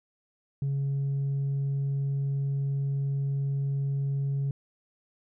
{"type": "tone with tanh clipping", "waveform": "triangle", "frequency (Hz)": 138.59, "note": "C#3", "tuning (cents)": 0, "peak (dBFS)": -26, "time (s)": [0.62, 4.51], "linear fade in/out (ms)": 2, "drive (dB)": 6, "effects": []}